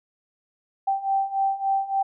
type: beating tone pair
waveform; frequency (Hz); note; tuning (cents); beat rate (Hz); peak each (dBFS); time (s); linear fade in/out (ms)
sine; 779 / 782.5; G5 / G5; -11 / -3; 3.5; -26 / -23; 0.87-2.03; 10
effects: none